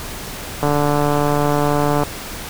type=click train; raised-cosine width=1 ms; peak=-4 dBFS; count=206; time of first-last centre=0.63-2.034 s; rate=146 Hz; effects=pink hiss -30 dBFS RMS until 2.49 s